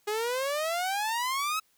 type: exponential sweep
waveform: sawtooth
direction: up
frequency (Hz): 411.2 to 1304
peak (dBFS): -24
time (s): 0.07-1.6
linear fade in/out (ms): 10
effects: white hiss -68 dBFS RMS until 1.77 s